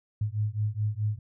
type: beating tone pair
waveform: sine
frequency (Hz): 103.83 / 108.53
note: G#2 / A2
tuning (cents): 0 / -23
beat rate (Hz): 4.7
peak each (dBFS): -29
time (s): 0.21-1.19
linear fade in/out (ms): 5
effects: none